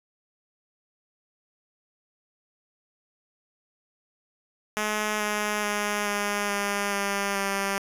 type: tone with pitch steps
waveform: 5% pulse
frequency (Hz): 212.3 / 209.7 / 207.2 / 204.7 / 202.2 / 199.81 / 197.4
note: G#3 / G#3 / G#3 / G#3 / G#3 / G3 / G3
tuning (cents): +38 / +17 / -4 / -25 / -46 / +33 / +12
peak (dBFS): -14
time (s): 4.77-7.78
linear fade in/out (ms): 0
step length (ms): 430
effects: resampled to 32000 Hz + 8-bit